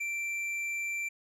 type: tone with tanh clipping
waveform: sine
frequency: 2349 Hz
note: D7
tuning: in tune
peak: -33 dBFS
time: 0-1.09 s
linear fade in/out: 10 ms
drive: 8 dB
effects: none